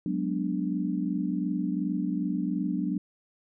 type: chord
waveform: sine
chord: G# half-diminished seventh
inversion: third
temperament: equal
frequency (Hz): 185 / 207.7 / 246.9 / 293.7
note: F#3 / G#3 / B3 / D4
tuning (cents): 0 / 0 / 0 / 0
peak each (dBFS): -30 / -34 / -33 / -31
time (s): 0.06-2.98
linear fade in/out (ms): 2
effects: none